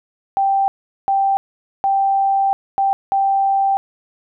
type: tone bursts at uneven times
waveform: sine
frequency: 784 Hz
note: G5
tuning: in tune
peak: -13 dBFS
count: 5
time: 0.37-0.68 / 1.08-1.37 / 1.84-2.53 / 2.78-2.93 / 3.12-3.77 s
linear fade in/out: 0 ms
effects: none